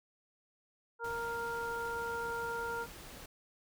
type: harmonic tone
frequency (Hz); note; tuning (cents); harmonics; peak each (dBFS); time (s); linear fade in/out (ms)
466.2; A#4; 0; 1 / 2 / 3; -40 / -40 / -39; 0.99-2.87; 50
type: noise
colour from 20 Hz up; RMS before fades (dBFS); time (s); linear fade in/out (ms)
pink; -50; 1.04-3.26; 5
effects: none